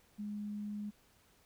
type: tone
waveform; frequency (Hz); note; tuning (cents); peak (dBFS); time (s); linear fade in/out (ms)
sine; 207.7; G#3; 0; -38; 0.18-0.91; 20
effects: pink hiss -68 dBFS RMS until 1.45 s